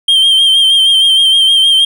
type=tone with vibrato; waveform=triangle; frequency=3169 Hz; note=G7; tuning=18 cents sharp; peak=-4 dBFS; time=0.08-1.85 s; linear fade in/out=5 ms; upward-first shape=sine; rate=6.4 Hz; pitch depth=39 cents each way; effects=none